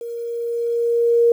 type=tone with level ramp; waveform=sine; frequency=469.4 Hz; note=A#4; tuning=12 cents sharp; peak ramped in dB=-27 to -10 dBFS; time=0.01-1.32 s; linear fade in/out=2 ms; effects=8-bit